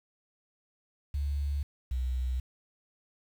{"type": "tone pair in turn", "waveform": "sine", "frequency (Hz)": [71.3, 63.28], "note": ["C#2", "B1"], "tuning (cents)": [49, 43], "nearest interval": "major second", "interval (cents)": 206, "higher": "first", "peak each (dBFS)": -28, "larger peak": "neither", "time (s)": [[1.14, 1.63], [1.91, 2.4]], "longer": "neither", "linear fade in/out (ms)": 5, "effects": ["9-bit"]}